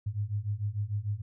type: beating tone pair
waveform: sine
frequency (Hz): 100 / 106.7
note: G2 / G#2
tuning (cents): +35 / +47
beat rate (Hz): 6.7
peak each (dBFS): -33 / -32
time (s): 0.06-1.22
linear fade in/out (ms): 10
effects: none